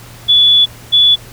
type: tone pair in turn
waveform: sine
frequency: 3435 / 3435 Hz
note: A7 / A7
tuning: -42 / -42 cents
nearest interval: unison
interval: 0 cents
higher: neither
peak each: -5 dBFS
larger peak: neither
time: 0.28-0.66 / 0.92-1.16 s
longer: first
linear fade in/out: 20 ms
effects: added 117 Hz sine -37 dBFS peak until 1.32 s + pink hiss -37 dBFS RMS until 1.32 s

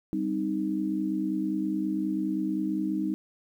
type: chord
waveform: sine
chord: C minor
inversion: second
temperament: equal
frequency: 196 / 261.6 / 311.1 Hz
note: G3 / C4 / Eb4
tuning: 0 / 0 / 0 cents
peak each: -31 / -34 / -28 dBFS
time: 0.13-3.14 s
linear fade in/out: 0 ms
effects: 10-bit

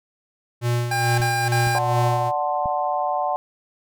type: tone with tremolo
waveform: square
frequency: 120 Hz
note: B2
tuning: 49 cents flat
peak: -19 dBFS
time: 0.61-2.32 s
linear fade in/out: 50 ms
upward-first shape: sine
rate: 2.3 Hz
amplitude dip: 60%
type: tone bursts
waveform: 25% pulse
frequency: 801 Hz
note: G5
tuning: 37 cents sharp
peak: -17 dBFS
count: 3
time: 0.91-1.788 s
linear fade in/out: 5 ms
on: 270 ms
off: 34 ms
type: clicks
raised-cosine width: 5 ms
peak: -21 dBFS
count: 3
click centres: 1.202 / 1.671 / 2.658 s
type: chord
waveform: sine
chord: D dominant seventh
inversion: none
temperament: equal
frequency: 587.3 / 740 / 880 / 1046.5 Hz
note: D5 / F#5 / A5 / C6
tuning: 0 / 0 / 0 / 0 cents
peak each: -27 / -23 / -27 / -28 dBFS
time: 1.75-3.36 s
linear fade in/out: 0 ms
effects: none

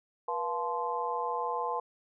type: harmonic tone with a mistuned harmonic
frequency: 173.4 Hz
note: F3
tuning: 12 cents flat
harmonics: 3 / 4 / 5 / 6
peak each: -36 / -39 / -34 / -34 dBFS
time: 0.28-1.8 s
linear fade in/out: 5 ms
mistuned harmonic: 3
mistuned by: -120 cents
effects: none

